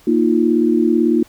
sine chord, Bb suspended fourth, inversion none, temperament equal, 233.1 / 311.1 / 349.2 Hz, Bb3 / Eb4 / F4, 0 / 0 / 0 cents, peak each -16 dBFS, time 0.07-1.23 s, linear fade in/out 5 ms, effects pink hiss -49 dBFS RMS until 1.28 s

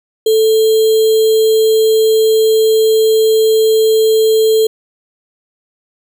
sine tone with sample-and-hold, 440 Hz, A4, in tune, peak -7 dBFS, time 0.26-4.67 s, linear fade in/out 5 ms, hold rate 3675 Hz, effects none

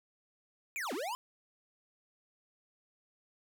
square linear two-way sweep, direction down then up, 2500 to 229.7 to 1049 Hz, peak -36 dBFS, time 0.76-1.15 s, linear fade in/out 0 ms, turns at 0.93 s, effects none

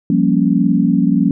sine chord, G half-diminished seventh, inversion third, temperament equal, 174.61 / 196 / 233.1 / 277.2 Hz, F3 / G3 / Bb3 / Db4, 0 / 0 / 0 / 0 cents, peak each -16 dBFS, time 0.1-1.31 s, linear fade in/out 2 ms, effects none

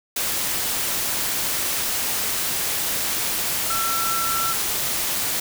sine tone in noise, 1343 Hz, E6, 32 cents sharp, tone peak -24 dBFS, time 3.7-4.53 s, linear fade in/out 5 ms, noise white, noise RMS -24 dBFS, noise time 0.16-5.4 s, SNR -3 dB, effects none

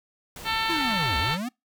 pink noise, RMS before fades -40 dBFS, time 0.36-1.35 s, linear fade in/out 2 ms
harmonic tone, 446 Hz, A4, 23 cents sharp, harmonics 2 / 3 / 4 / 5 / 6 / 7 / 8 / 9 / 10, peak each -29 / -31 / -32 / -33 / -34 / -34 / -35 / -36 / -36 dBFS, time 0.44-1.38 s, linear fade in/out 50 ms
square linear two-way sweep, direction down then up, 352.2 to 61.8 to 261 Hz, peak -29 dBFS, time 0.69-1.49 s, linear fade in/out 10 ms, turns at 1.18 s
effects noise-tail reverb RT60 0.2 s tail -26 dB re dry

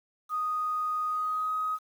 sine tone with pitch glide, 1243 to 1259.6 Hz, D#6 to D#6, -2 to +21 cents, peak -27 dBFS, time 0.29-1.79 s, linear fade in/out 50 ms, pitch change +23 cents, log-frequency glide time 1.07-1.51 s, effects 9-bit

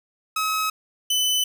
sawtooth tone pair in turn, 1279 / 3011 Hz, D#6 / F#7, +47 / +30 cents, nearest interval octave + minor third, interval 1483 cents, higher second, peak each -18 / -16 dBFS, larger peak second, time 0.36-0.7 / 1.1-1.44 s, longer neither, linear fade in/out 5 ms, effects 9-bit

